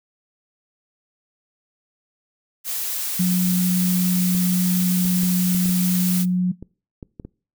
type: noise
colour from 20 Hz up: blue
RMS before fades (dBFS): -26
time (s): 2.64-6.26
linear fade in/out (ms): 50
type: tone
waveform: sine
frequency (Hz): 181.2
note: F#3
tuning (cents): -36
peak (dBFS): -16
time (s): 3.19-6.52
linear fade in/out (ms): 10
type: clicks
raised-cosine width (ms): 3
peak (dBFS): -22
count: 10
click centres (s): 4.349 / 5.053 / 5.234 / 5.549 / 5.658 / 5.692 / 6.626 / 7.028 / 7.198 / 7.25
effects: noise-tail reverb RT60 0.4 s tail -23 dB re dry